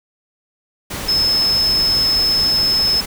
sine tone in noise, 5200 Hz, E8, 24 cents flat, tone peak -13 dBFS, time 1.08-3.01 s, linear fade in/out 10 ms, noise pink, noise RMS -26 dBFS, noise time 0.9-3.06 s, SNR +10 dB, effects none

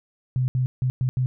sine tone bursts at uneven times, 127.7 Hz, C3, 42 cents flat, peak -19 dBFS, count 5, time 0.36-0.48 / 0.55-0.66 / 0.82-0.9 / 1.01-1.09 / 1.17-1.26 s, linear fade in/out 0 ms, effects none

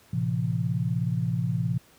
sine tone cluster, 113.1 / 132.1 / 169.3 Hz, A2 / C3 / E3, +48 / +17 / +46 cents, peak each -28 dBFS, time 0.13-1.78 s, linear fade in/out 5 ms, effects pink hiss -57 dBFS RMS until 1.98 s + high-pass 60 Hz 12 dB/octave

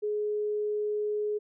sine tone, 420 Hz, G#4, 19 cents sharp, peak -27 dBFS, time 0.02-1.39 s, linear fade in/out 20 ms, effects none

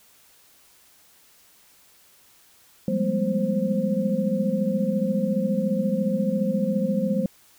sine tone cluster, 174.2 / 197.1 / 211.5 / 243.7 / 525 Hz, F3 / G3 / G#3 / B3 / C5, -4 / +10 / +32 / -23 / +6 cents, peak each -30 / -25 / -26 / -31 / -27 dBFS, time 2.88-7.26 s, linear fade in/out 2 ms, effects white hiss -56 dBFS RMS until 7.58 s

